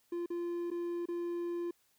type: tone with dropouts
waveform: triangle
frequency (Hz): 345.7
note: F4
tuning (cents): -18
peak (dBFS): -32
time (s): 0.12-1.71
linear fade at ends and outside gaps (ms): 5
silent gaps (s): 0.261-0.302 / 0.704-0.713 / 1.057-1.085
effects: white hiss -72 dBFS RMS until 1.98 s